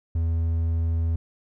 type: tone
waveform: triangle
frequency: 82.41 Hz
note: E2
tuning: in tune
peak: -19 dBFS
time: 0.15-1.16 s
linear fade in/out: 5 ms
effects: none